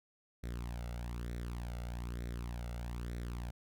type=tone with flanger; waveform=sawtooth; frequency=59.4 Hz; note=A#1; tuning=33 cents sharp; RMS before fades=-41 dBFS; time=0.43-3.51 s; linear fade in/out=10 ms; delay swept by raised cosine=0.51 to 1.46 ms; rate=1.1 Hz; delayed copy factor=+0.65; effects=none